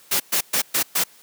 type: noise bursts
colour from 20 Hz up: white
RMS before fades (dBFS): -20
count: 5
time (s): 0.11-1.04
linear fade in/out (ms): 10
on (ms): 90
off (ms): 120
effects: white hiss -51 dBFS RMS until 1.22 s + high-pass 150 Hz 12 dB/octave